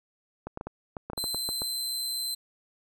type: clicks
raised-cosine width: 1 ms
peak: -21 dBFS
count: 12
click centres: 0.47 / 0.574 / 0.611 / 0.67 / 0.968 / 1.1 / 1.133 / 1.178 / 1.241 / 1.346 / 1.49 / 1.619 s
type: tone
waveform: sawtooth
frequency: 4082 Hz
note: C8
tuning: 44 cents flat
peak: -27 dBFS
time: 1.17-2.35 s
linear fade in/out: 10 ms
effects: none